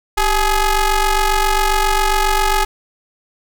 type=ring-modulated tone; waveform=sawtooth; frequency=415.3 Hz; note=G#4; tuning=in tune; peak=-6 dBFS; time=0.17-2.65 s; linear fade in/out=10 ms; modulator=439 Hz; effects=none